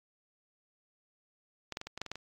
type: clicks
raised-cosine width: 0.2 ms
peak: -21 / -19 / -23 / -24 / -23 / -17 / -24 / -20 / -25 dBFS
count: 9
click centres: 1.723 / 1.771 / 1.814 / 1.87 / 1.976 / 2.016 / 2.063 / 2.116 / 2.156 s
effects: AAC 48 kbps